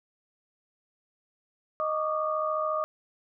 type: tone cluster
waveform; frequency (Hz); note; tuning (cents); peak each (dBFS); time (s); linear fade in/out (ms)
sine; 622 / 1144 / 1218; D#5 / D6 / D#6; -1 / -46 / -37; -29 / -33 / -30; 1.8-2.84; 0
effects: none